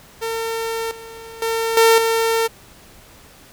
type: tone with level steps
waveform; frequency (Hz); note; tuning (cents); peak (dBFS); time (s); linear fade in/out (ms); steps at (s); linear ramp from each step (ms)
sawtooth; 453.5; A#4; -48; -18 / -31 / -15 / -6 / -12; 0.21-2.48; 20; 0.91 / 1.42 / 1.77 / 1.98; 2
effects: pink hiss -46 dBFS RMS until 3.52 s